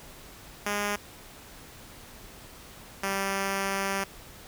5% pulse tone pair in turn, 205.3 / 195.63 Hz, G#3 / G3, -20 / -3 cents, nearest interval minor second, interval 83 cents, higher first, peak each -16 / -16 dBFS, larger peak neither, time 0.66-0.96 / 3.03-4.04 s, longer second, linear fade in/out 5 ms, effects pink hiss -48 dBFS RMS until 4.47 s

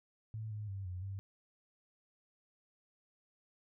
sine tone with pitch steps, 109.6 / 105.7 / 97.7 / 90.5 / 97.7 Hz, A2 / G#2 / G2 / F#2 / G2, -6 / +31 / -5 / -38 / -5 cents, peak -39 dBFS, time 0.34-1.19 s, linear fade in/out 0 ms, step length 170 ms, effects none

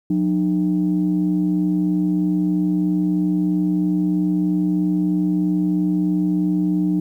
sine tone pair together, 180.5 / 303.6 Hz, F#3 / D#4, -43 / -42 cents, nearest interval major sixth, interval 901 cents, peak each -18 dBFS, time 0.1-7 s, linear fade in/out 5 ms, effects tanh soft clip ceiling -10 dBFS + 9-bit

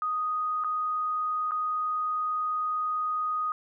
sine tone with dropouts, 1244.5 Hz, D#6, in tune, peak -26 dBFS, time 0.02-3.52 s, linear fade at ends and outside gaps 1 ms, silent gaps 0.638-0.645 / 1.51-1.518 s, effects none

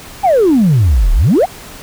sine exponential two-way sweep, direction down then up, 832 to 34.79 to 832 Hz, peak -5 dBFS, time 0.23-1.46 s, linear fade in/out 20 ms, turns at 1.13 s, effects tanh soft clip ceiling -4 dBFS + pink hiss -33 dBFS RMS until 1.82 s

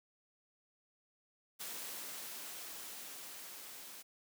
white noise with level ramp, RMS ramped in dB -44 to -51 dBFS, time 1.59-4.03 s, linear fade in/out 20 ms, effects high-pass 200 Hz 12 dB/octave

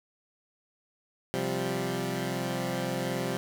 15% pulse chord, C suspended fourth, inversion none, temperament equal, 130.81 / 174.61 / 196 Hz, C3 / F3 / G3, 0 / 0 / 0 cents, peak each -27 / -27 / -28 dBFS, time 1.34-3.37 s, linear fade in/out 0 ms, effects 9-bit

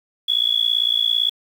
sine tone with amplitude modulation, 3391 Hz, G#7, 35 cents sharp, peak -12 dBFS, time 0.28-1.3 s, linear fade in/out 10 ms, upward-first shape sine, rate 57.8 Hz, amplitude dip 95%, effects 7-bit

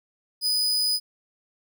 40% pulse tone, 4978 Hz, D#8, in tune, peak -20 dBFS, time 0.41-1 s, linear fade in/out 50 ms, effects none

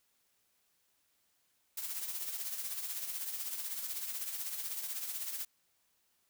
blue noise with tremolo, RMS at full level -37 dBFS, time 1.77-5.45 s, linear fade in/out 5 ms, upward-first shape triangle, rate 16 Hz, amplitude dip 60%, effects white hiss -75 dBFS RMS until 6.29 s

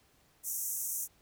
white band-pass noise, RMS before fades -36 dBFS, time 0.43-1.08 s, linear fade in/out 50 ms, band 5800 to 16000 Hz, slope 96 dB/octave, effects pink hiss -67 dBFS RMS until 1.21 s

